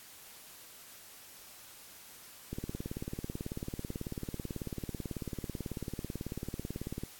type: click train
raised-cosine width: 3 ms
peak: -24 dBFS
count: 83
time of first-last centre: 2.53-7.035 s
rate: 18.2 Hz
effects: white hiss -53 dBFS RMS until 7.19 s + AAC 64 kbps